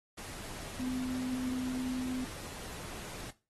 sine tone in noise, 254.6 Hz, C4, 47 cents flat, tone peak -33 dBFS, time 0.79-2.25 s, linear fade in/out 10 ms, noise pink, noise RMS -45 dBFS, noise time 0.17-3.31 s, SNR +9 dB, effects noise-tail reverb RT60 0.3 s tail -17 dB re dry + AAC 32 kbps

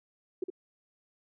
sine tone with echo, 368.4 Hz, F#4, 7 cents flat, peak -28 dBFS, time 0.42-0.44 s, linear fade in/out 5 ms, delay 62 ms, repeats 1, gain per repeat -6 dB, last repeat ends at 0.502 s, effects none

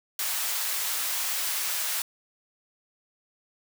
white high-pass noise, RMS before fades -29 dBFS, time 0.19-2.02 s, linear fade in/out 2 ms, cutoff 830 Hz, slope 12 dB/octave, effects none

